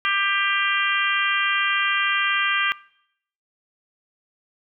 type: harmonic tone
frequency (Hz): 396.3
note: G4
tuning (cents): +19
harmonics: 3 / 4 / 5 / 6 / 7 / 8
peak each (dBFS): -24 / -25 / -26 / -27 / -27 / -28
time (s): 0.05-2.72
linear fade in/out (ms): 0
effects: noise-tail reverb RT60 0.7 s tail -22 dB re dry